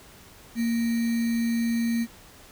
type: tone with sample-and-hold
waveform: sine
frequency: 231.7 Hz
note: A#3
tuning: 10 cents flat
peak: -22 dBFS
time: 0.55-2.07 s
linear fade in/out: 50 ms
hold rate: 2100 Hz
effects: pink hiss -50 dBFS RMS until 2.51 s